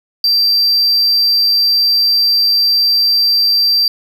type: tone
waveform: triangle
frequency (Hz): 4699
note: D8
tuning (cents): 0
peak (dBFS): -8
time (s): 0.24-3.88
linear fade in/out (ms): 2
effects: none